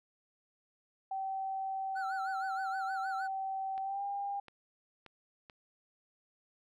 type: tone with pitch glide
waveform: sine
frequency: 771 to 801.9 Hz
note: G5 to G5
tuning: -29 to +39 cents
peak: -34 dBFS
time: 1.11-4.4 s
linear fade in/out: 5 ms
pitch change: +68 cents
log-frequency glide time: 3.82-4.03 s
type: tone with vibrato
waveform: triangle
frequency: 1418 Hz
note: F6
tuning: 26 cents sharp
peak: -37 dBFS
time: 1.95-3.28 s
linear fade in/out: 20 ms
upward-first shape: sine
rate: 6.4 Hz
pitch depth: 120 cents each way
type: clicks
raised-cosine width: 0.3 ms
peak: -35 dBFS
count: 4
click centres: 3.779 / 4.483 / 5.063 / 5.498 s
effects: none